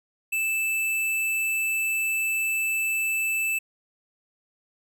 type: tone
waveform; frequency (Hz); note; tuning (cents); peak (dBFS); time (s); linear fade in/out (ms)
square; 2637; E7; 0; -24; 0.32-3.59; 10
effects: none